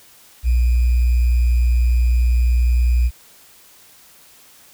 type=tone with sample-and-hold; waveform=sine; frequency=60.3 Hz; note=B1; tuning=41 cents flat; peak=-12 dBFS; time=0.43-3.11 s; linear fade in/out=50 ms; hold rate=2450 Hz; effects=white hiss -48 dBFS RMS until 4.73 s